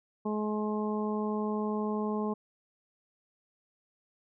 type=harmonic tone; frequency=212.2 Hz; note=G#3; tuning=38 cents sharp; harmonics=1 / 2 / 3 / 4 / 5; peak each=-31 / -34 / -42 / -40 / -40 dBFS; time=0.25-2.34 s; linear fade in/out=10 ms; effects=none